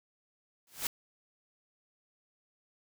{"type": "noise with exponential growth", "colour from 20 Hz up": "white", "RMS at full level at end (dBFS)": -29, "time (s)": [0.67, 0.87], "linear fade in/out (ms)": 2, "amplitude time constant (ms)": 42, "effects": []}